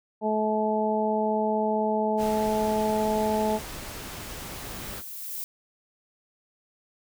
harmonic tone, 215.5 Hz, A3, 36 cents flat, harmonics 1 / 2 / 3 / 4, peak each -28 / -28 / -28 / -28 dBFS, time 0.21-3.6 s, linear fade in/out 50 ms
pink noise, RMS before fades -38 dBFS, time 2.17-5.03 s, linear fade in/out 50 ms
violet noise with exponential growth, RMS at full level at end -33 dBFS, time 3.09-5.44 s, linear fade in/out 0 ms, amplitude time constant 510 ms
effects none

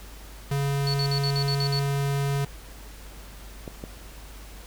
square tone, 140 Hz, C#3, 18 cents sharp, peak -24 dBFS, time 0.51-2.45 s, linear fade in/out 5 ms
sine tone bursts, 4435 Hz, C#8, in tune, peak -27 dBFS, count 8, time 0.87-1.792 s, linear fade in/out 0 ms, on 68 ms, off 54 ms
clicks, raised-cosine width 2 ms, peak -21 dBFS, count 2, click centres 3.678 / 3.839 s
effects added 50 Hz sine -42 dBFS peak until 4.66 s + pink hiss -47 dBFS RMS until 4.66 s

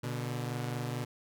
sawtooth tone pair together, 121.45 / 145.9 Hz, B2 / D3, -29 / -11 cents, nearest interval minor third, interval 318 cents, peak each -31 / -35 dBFS, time 0.03-1.05 s, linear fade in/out 10 ms, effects none

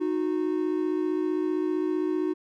triangle tone pair together, 310 / 365.4 Hz, D#4 / F#4, -6 / -22 cents, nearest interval minor third, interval 284 cents, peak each -25 dBFS, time 0-2.34 s, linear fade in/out 20 ms, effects none

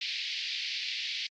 white band-pass noise, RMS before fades -35 dBFS, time 0.01-1.27 s, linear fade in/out 5 ms, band 2100 to 4800 Hz, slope 48 dB/octave, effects AAC 64 kbps

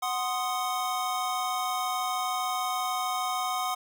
square chord, C diminished, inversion second, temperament equal, 740 / 1046.5 / 1244.5 Hz, Gb5 / C6 / Eb6, 0 / 0 / 0 cents, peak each -32 / -34 / -33 dBFS, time 0.02-3.75 s, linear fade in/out 10 ms, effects none

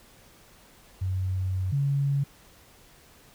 sine tone pair in turn, 93.5 / 140.09 Hz, F#2 / C#3, +19 / +19 cents, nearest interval perfect fifth, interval 700 cents, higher second, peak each -25 / -22 dBFS, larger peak second, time 1.01-1.72 / 1.72-2.24 s, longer first, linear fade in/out 10 ms, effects pink hiss -55 dBFS RMS until 3.34 s

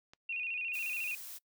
click, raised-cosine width 0.2 ms, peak -35 dBFS, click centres 0.135 s
sine tone with vibrato, 2600 Hz, E7, 24 cents flat, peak -34 dBFS, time 0.29-1.15 s, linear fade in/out 5 ms, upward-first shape square, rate 14 Hz, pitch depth 82 cents each way
blue noise, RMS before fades -46 dBFS, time 0.73-1.39 s, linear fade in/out 20 ms
effects noise-tail reverb RT60 0.1 s tail -24 dB re dry

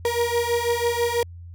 35% pulse beating tone pair, 470.3 / 476.4 Hz, A#4 / A#4, +15 / +38 cents, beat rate 6.1 Hz, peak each -22 dBFS, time 0.05-1.23 s, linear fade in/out 2 ms, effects added 86 Hz sine -37 dBFS peak until 1.54 s

